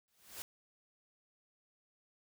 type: noise with exponential growth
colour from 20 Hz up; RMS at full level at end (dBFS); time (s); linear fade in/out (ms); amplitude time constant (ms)
white; -42; 0.08-0.42; 0; 72
effects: none